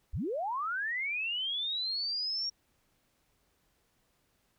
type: linear sweep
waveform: sine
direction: up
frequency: 32.45 to 5610 Hz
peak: -31 dBFS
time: 0.13-2.5 s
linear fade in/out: 10 ms
effects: pink hiss -73 dBFS RMS until 4.58 s